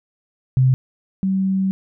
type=tone pair in turn; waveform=sine; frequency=129.8 / 191.35 Hz; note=C3 / G3; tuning=-13 / -42 cents; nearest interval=perfect fifth; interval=671 cents; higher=second; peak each=-11 / -16 dBFS; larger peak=first; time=0.57-0.74 / 1.23-1.71 s; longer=second; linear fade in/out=0 ms; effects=none